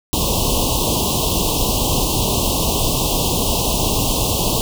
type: band-stop noise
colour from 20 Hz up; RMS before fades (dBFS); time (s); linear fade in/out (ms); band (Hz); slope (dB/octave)
pink; -18; 0.13-4.61; 0; 1100 to 2700; 96
effects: none